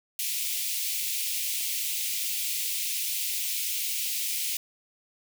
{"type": "high-pass noise", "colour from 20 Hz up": "white", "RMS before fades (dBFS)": -30, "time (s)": [0.19, 4.57], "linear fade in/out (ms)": 2, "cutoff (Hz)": 2200, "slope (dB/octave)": 48, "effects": []}